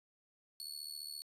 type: tone with amplitude modulation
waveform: sawtooth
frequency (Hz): 4408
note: C#8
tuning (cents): -11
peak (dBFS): -37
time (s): 0.6-1.22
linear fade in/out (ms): 0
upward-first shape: sine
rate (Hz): 74.7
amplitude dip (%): 80
effects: resampled to 32000 Hz